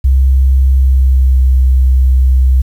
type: tone with pitch glide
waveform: sine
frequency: 66 to 64.57 Hz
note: C2 to C2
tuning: +16 to -22 cents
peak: -5 dBFS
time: 0.04-2.62 s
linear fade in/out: 10 ms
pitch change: -38 cents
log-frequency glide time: 0.73-1.43 s
effects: 7-bit